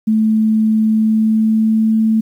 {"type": "tone with pitch glide", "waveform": "sine", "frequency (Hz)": [218.4, 220.7], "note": ["A3", "A3"], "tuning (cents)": [-13, 5], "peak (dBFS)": -10, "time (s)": [0.07, 2.21], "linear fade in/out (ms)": 10, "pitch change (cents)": 18, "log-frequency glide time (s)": [0.87, 2.06], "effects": ["8-bit"]}